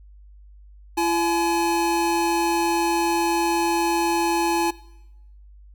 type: tone pair together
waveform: square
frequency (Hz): 338.6 / 848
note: E4 / G#5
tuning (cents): +46 / +36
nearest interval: octave + major third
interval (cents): 1590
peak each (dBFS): -23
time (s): 0.97-4.71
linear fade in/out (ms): 10
effects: noise-tail reverb RT60 0.9 s tail -20 dB re dry + added 50 Hz sine -44 dBFS peak until 5.74 s